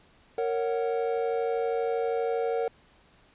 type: chord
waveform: triangle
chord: F# major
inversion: first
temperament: just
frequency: 462.5 / 555 / 740 Hz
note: A#4 / C#5 / F#5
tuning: -14 / +2 / 0 cents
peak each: -25 / -31 / -31 dBFS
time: 0.38-2.68 s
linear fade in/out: 2 ms
effects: pink hiss -60 dBFS RMS until 3.34 s + resampled to 8000 Hz